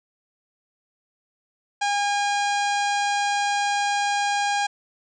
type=harmonic tone with a mistuned harmonic; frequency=813 Hz; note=G#5; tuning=37 cents flat; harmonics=1 / 2 / 3 / 4 / 5 / 6 / 7 / 8 / 9 / 10; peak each=-22 / -28 / -32 / -34 / -36 / -38 / -39 / -40 / -41 / -42 dBFS; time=1.81-4.67 s; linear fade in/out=10 ms; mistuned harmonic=8; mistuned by=+34 cents; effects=none